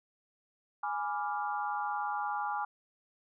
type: chord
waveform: sine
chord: G# diminished seventh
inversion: none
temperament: equal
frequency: 830.6 / 987.8 / 1174.7 / 1396.9 Hz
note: G#5 / B5 / D6 / F6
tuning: 0 / 0 / 0 / 0 cents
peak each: -34 / -40 / -38 / -40 dBFS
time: 0.83-2.65 s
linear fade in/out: 5 ms
effects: none